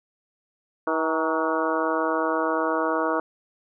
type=harmonic tone with a mistuned harmonic; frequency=160.5 Hz; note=E3; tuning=46 cents flat; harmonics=2 / 3 / 4 / 5 / 6 / 7 / 8 / 9; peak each=-28 / -28 / -28 / -36 / -30 / -29 / -32 / -32 dBFS; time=0.87-3.2 s; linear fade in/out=2 ms; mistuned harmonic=6; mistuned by=-59 cents; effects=none